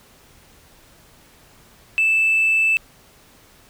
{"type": "tone with hard clipping", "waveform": "triangle", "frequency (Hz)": 2637, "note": "E7", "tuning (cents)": 0, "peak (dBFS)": -14, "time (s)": [1.98, 2.77], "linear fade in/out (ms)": 0, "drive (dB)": 2, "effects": ["pink hiss -51 dBFS RMS until 3.69 s"]}